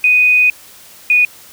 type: tone pair in turn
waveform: sine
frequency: 2489 / 2469 Hz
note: D#7 / D#7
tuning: 0 / -14 cents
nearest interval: unison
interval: 14 cents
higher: first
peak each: -7 dBFS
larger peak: neither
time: 0.04-0.5 / 1.1-1.25 s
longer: first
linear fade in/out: 2 ms
effects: white hiss -40 dBFS RMS until 1.52 s